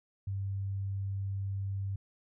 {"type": "tone", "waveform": "sine", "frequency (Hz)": 98, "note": "G2", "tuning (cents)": 0, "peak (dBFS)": -32, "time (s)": [0.27, 1.96], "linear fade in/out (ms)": 5, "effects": []}